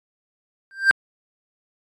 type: tone with exponential growth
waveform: triangle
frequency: 1578 Hz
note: G6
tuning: 11 cents sharp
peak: -6 dBFS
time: 0.71-0.91 s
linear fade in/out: 0 ms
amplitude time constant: 42 ms
effects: AAC 32 kbps

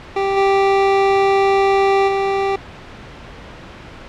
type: tone with level steps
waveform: 25% pulse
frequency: 392 Hz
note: G4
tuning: in tune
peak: -12 / -8 / -12 dBFS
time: 0.16-2.56 s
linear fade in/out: 5 ms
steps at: 0.36 / 2.07 s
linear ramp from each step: 20 ms
effects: pink hiss -36 dBFS RMS until 4.08 s + low-pass 3000 Hz 12 dB/octave

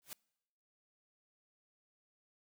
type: noise with exponential growth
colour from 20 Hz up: white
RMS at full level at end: -42 dBFS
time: 0.02-0.13 s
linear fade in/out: 0 ms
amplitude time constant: 23 ms
effects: noise-tail reverb RT60 0.9 s tail -26 dB re dry

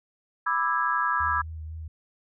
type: chord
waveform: sine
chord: E dominant seventh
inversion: second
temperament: just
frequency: 988.9 / 1186.7 / 1318.5 / 1648.1 Hz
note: B5 / D6 / E6 / G#6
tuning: +2 / +18 / 0 / -14 cents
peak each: -28 dBFS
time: 0.46-1.42 s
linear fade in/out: 10 ms
type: tone with vibrato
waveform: sine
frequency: 79.3 Hz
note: D#2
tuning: 33 cents sharp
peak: -34 dBFS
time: 1.2-1.88 s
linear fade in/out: 5 ms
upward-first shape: sine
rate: 4 Hz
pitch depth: 27 cents each way
effects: none

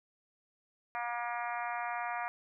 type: harmonic tone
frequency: 238.5 Hz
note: A#3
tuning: 40 cents sharp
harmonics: 3 / 4 / 5 / 6 / 7 / 8 / 9 / 10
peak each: -38 / -40 / -42 / -44 / -45 / -46 / -47 / -48 dBFS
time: 0.95-2.28 s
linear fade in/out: 0 ms
effects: none

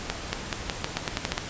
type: accelerating click train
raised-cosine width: 0.2 ms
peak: -8 dBFS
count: 11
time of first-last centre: 0.1-1.379 s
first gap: 230 ms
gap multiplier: 0.86
effects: pink hiss -36 dBFS RMS until 1.49 s + resampled to 16000 Hz

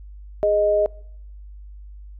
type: tone pair together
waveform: sine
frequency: 414.4 / 622.3 Hz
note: G#4 / D#5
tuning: -4 / 0 cents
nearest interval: perfect fifth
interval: 704 cents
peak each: -22 / -16 dBFS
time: 0.43-0.86 s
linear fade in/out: 0 ms
effects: noise-tail reverb RT60 0.7 s tail -24 dB re dry + added 50 Hz sine -37 dBFS peak until 2.19 s

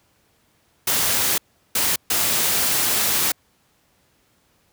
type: noise bursts at uneven times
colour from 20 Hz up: white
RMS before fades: -20 dBFS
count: 3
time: 0.87-1.38 / 1.75-1.96 / 2.1-3.32 s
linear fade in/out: 5 ms
effects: pink hiss -62 dBFS RMS until 4.72 s + high-pass 60 Hz 12 dB/octave

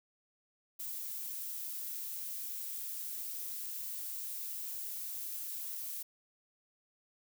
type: noise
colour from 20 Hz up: violet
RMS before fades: -41 dBFS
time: 0.79-6.03 s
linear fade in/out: 10 ms
effects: none

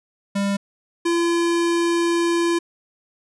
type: tone pair in turn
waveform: square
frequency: 199.3 / 340.4 Hz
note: G3 / F4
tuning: +29 / -44 cents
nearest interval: major sixth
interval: 927 cents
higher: second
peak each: -20 / -18 dBFS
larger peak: second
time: 0.35-0.57 / 1.05-2.59 s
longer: second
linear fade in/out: 10 ms
effects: resampled to 24000 Hz

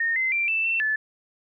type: tone with pitch steps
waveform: sine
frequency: 1838 / 2063 / 2359 / 2651 / 2690 / 1737 Hz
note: A#6 / C7 / D7 / E7 / E7 / A6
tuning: -25 / -25 / +7 / +9 / +34 / -23 cents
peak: -21 dBFS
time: 0-0.96 s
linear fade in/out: 5 ms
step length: 160 ms
effects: none

